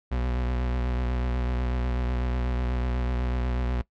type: tone with vibrato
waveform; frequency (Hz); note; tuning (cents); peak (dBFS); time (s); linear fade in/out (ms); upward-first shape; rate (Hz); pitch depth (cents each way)
40% pulse; 61.74; B1; 0; -24; 0.11-3.82; 10; sine; 8.1; 36
effects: noise-tail reverb RT60 0.1 s tail -20 dB re dry + low-pass 3000 Hz 12 dB/octave